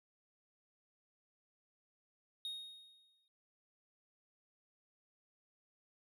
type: tone with exponential decay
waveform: triangle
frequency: 3729 Hz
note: A#7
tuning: in tune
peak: -37 dBFS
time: 2.45-3.28 s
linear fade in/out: 1 ms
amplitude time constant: 180 ms
effects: none